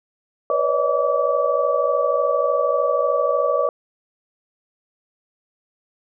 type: tone cluster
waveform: sine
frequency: 492.6 / 556 / 576 / 629 / 1150 Hz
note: B4 / C#5 / D5 / D#5 / D6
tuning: -5 / +5 / -34 / +19 / -37 cents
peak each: -23 dBFS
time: 0.5-3.69 s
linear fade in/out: 2 ms
effects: none